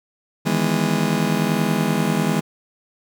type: chord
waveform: 35% pulse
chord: E major seventh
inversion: third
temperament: just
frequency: 154.51 / 164.81 / 206 / 247.2 Hz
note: D#3 / E3 / G#3 / B3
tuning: -12 / 0 / -14 / +2 cents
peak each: -23 / -22 / -20 / -23 dBFS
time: 0.45-2.41 s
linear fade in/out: 20 ms
effects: none